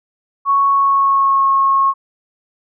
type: tone with pitch glide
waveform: sine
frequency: 1108.7 to 1089.7 Hz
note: C#6 to C#6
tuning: 0 to -30 cents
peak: -10 dBFS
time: 0.45-1.94 s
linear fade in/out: 50 ms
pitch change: -30 cents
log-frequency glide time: 0.68-1.48 s
effects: none